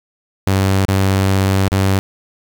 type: tone with dropouts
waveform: sawtooth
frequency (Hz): 96.5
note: G2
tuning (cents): -27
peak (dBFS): -8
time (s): 0.47-1.99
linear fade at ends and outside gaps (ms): 0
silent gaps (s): 0.852-0.883 / 1.683-1.719
effects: 7-bit